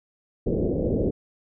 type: low-pass noise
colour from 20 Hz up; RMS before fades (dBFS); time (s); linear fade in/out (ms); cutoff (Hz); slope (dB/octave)
white; -24; 0.46-1.11; 10; 530; 48
effects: none

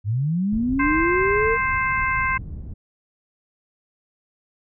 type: linear sweep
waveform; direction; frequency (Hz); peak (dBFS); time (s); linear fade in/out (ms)
sine; up; 95.3 to 466.2; -19; 0.04-1.58; 50
type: low-pass noise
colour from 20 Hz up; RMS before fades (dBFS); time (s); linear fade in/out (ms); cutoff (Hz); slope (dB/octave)
pink; -32; 0.52-2.74; 5; 140; 12
type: harmonic tone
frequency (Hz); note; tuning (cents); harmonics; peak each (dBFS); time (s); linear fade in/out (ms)
523.3; C5; 0; 2 / 3 / 4 / 5; -23 / -25 / -24 / -32; 0.79-2.38; 10
effects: none

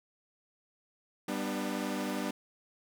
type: chord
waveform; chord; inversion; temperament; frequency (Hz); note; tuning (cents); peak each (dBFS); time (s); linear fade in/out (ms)
sawtooth; G major; none; equal with one note detuned; 196 / 246.9 / 299.8; G3 / B3 / D4; 0 / 0 / +36; -33; 1.28-2.31; 5
effects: none

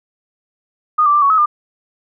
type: tone with pitch steps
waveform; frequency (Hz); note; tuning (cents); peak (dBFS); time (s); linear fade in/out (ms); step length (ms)
sine; 1231 / 1170 / 1183 / 1118 / 1282 / 1202; D#6 / D6 / D6 / C#6 / E6 / D6; -19 / -7 / +12 / +14 / -49 / +40; -9; 0.98-1.46; 10; 80
effects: none

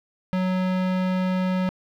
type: tone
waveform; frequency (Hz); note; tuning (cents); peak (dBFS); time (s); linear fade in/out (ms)
square; 185; F#3; 0; -22; 0.33-1.69; 0
effects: low-pass 3000 Hz 12 dB/octave + 8-bit

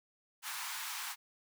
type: high-pass noise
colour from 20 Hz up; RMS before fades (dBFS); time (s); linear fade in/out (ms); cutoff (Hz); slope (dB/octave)
pink; -41; 0.42-1.16; 50; 870; 48
effects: none

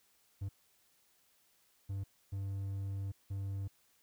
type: tone bursts at uneven times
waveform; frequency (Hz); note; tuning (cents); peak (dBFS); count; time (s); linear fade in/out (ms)
triangle; 98; G2; 0; -34; 4; 0.41-0.49 / 1.89-2.04 / 2.32-3.12 / 3.3-3.68; 10
effects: white hiss -71 dBFS RMS until 4.02 s

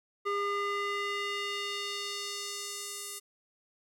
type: tone with band-pass filter sweep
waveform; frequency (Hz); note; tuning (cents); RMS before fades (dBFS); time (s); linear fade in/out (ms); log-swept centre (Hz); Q
square; 404.7; G#4; -45; -35; 0.25-3.2; 20; 1100 to 10000; 1.2
effects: 11-bit

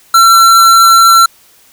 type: tone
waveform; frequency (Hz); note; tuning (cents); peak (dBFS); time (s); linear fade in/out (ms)
square; 1352; E6; +43; -3; 0.14-1.26; 5
effects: white hiss -45 dBFS RMS until 1.72 s

